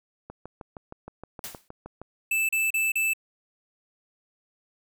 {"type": "click train", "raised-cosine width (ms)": 1, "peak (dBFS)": -25, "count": 12, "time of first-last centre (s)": [0.3, 2.016], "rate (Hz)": 6.41}
{"type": "noise with exponential decay", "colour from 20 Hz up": "white", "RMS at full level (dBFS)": -33, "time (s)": [1.44, 1.68], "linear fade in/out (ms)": 0, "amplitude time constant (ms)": 51}
{"type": "tone bursts", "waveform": "square", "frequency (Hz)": 2637, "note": "E7", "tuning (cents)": 0, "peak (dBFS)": -23, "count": 4, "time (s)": [2.31, 3.135], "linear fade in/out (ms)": 5, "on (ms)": 180, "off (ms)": 35}
{"effects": []}